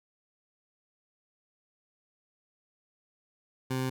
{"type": "tone", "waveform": "20% pulse", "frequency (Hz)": 130, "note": "C3", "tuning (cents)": -11, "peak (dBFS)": -24, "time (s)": [3.7, 3.9], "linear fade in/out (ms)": 10, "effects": []}